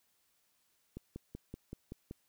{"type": "click train", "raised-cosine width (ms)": 3, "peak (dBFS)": -30, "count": 7, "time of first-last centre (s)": [0.97, 2.111], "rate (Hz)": 5.26, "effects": ["white hiss -75 dBFS RMS until 2.28 s"]}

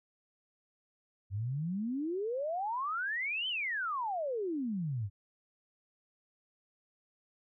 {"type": "exponential two-way sweep", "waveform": "sine", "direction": "up then down", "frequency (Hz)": [93.1, 3136, 93.1], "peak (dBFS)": -32, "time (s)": [1.3, 5.1], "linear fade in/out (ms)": 50, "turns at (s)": 3.48, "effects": []}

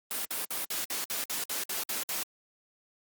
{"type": "noise bursts", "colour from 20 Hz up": "white", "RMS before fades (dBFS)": -33, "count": 11, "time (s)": [0.11, 2.23], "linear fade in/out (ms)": 0, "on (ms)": 140, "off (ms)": 58, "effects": ["high-pass 200 Hz 12 dB/octave", "Opus 32 kbps"]}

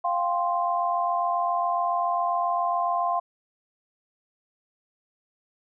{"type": "chord", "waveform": "sine", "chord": "F suspended second", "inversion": "none", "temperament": "just", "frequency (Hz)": [698.5, 785.8, 1047.7], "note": ["F5", "G5", "C6"], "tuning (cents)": [0, 4, 2], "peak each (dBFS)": [-25, -31, -26], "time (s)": [0.04, 3.2], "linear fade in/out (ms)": 10, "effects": []}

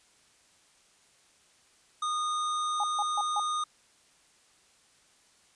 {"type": "tone", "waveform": "square", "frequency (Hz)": 1229, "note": "D#6", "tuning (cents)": -22, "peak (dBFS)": -29, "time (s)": [2.02, 3.64], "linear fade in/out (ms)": 5}
{"type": "tone bursts", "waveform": "sine", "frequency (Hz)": 830.6, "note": "G#5", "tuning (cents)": 0, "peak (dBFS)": -27, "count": 4, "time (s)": [2.8, 3.398], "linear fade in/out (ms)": 2, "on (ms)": 37, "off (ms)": 150}
{"effects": ["white hiss -63 dBFS RMS until 5.55 s", "resampled to 22050 Hz"]}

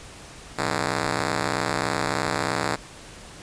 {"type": "ring-modulated tone", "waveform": "5% pulse", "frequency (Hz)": 150.7, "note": "D3", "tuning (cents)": 45, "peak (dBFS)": -9, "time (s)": [0.58, 2.76], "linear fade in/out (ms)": 10, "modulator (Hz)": 31.6, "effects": ["pink hiss -43 dBFS RMS until 3.42 s", "resampled to 22050 Hz"]}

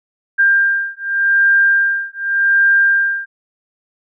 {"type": "beating tone pair", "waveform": "sine", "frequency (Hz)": [1594, 1594.86], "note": ["G6", "G6"], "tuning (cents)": [28, 29], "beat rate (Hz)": 0.86, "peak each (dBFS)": -14, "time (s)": [0.38, 3.26], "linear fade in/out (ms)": 20, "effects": []}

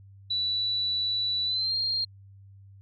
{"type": "tone with pitch glide", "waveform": "sine", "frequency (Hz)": [3951, 4210], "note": ["B7", "C8"], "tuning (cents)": [0, 10], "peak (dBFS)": -25, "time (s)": [0.3, 2.05], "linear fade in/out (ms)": 10, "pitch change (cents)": 110, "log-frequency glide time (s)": [1.45, 1.74], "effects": ["added 98 Hz sine -48 dBFS peak until 2.81 s"]}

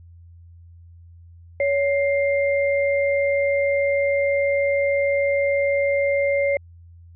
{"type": "tone pair together", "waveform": "sine", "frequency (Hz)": [561.7, 2100], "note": ["C#5", "C7"], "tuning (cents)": [23, 6], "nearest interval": "octave + major seventh", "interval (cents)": 2283, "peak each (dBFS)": [-18, -25], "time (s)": [1.6, 6.57], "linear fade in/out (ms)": 2, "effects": ["added 85 Hz sine -43 dBFS peak until 7.15 s"]}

